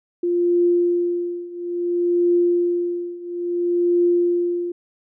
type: tone with tremolo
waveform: sine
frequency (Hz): 349.2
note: F4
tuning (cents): 0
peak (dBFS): -13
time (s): 0.23-4.72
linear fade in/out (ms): 5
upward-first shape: triangle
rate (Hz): 0.59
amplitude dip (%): 90
effects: none